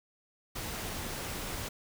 pink noise, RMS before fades -38 dBFS, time 0.55-1.69 s, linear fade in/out 10 ms, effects none

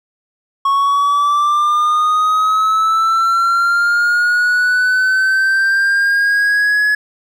triangle linear sweep, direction up, 1100 to 1696 Hz, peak -9 dBFS, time 0.65-6.95 s, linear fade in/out 5 ms, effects none

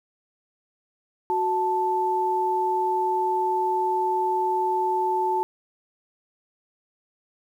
sine tone pair together, 369.8 / 880 Hz, F#4 / A5, -1 / 0 cents, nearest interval octave + minor third, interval 1501 cents, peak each -26 / -22 dBFS, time 1.3-5.43 s, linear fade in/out 0 ms, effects 9-bit

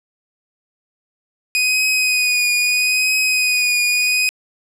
sawtooth tone with vibrato, 2489 Hz, D#7, in tune, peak -11 dBFS, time 1.55-4.29 s, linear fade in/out 0 ms, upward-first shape triangle, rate 0.77 Hz, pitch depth 33 cents each way, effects low-pass 12000 Hz 12 dB/octave

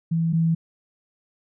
sine tone pair in turn, 164.81 / 164.19 Hz, E3 / E3, 0 / -7 cents, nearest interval unison, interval 7 cents, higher first, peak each -19 / -17 dBFS, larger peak second, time 0.11-0.33 / 0.33-0.55 s, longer neither, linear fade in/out 10 ms, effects none

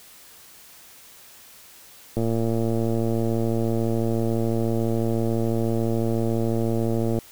click train, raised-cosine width 2 ms, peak -12 dBFS, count 573, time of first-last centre 2.17-7.188 s, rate 114 Hz, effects white hiss -48 dBFS RMS until 7.31 s

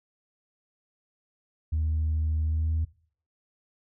sine tone with pitch glide, 78.3 to 79.95 Hz, D#2 to D#2, +11 to +48 cents, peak -22 dBFS, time 1.72-2.85 s, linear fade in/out 10 ms, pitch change +37 cents, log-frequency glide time 2.46-2.73 s, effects noise-tail reverb RT60 0.5 s tail -21 dB re dry + tanh soft clip ceiling -21 dBFS

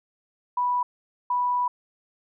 sine tone bursts at uneven times, 984 Hz, B5, 7 cents flat, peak -21 dBFS, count 2, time 0.57-0.83 / 1.3-1.68 s, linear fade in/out 5 ms, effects none

